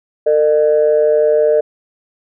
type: tone pair together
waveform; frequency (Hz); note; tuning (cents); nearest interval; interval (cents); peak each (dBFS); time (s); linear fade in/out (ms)
sine; 453.2 / 605; A#4 / D#5; -49 / -49; perfect fourth; 500; -11; 0.26-1.61; 10
effects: tanh soft clip ceiling -3 dBFS